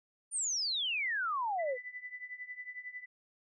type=exponential sweep; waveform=sine; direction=down; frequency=9397 to 479 Hz; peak=-31 dBFS; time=0.31-1.78 s; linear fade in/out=50 ms
type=tone with tremolo; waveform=sine; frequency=1992 Hz; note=B6; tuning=14 cents sharp; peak=-38 dBFS; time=1.58-3.06 s; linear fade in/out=20 ms; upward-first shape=triangle; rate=11 Hz; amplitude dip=90%
effects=none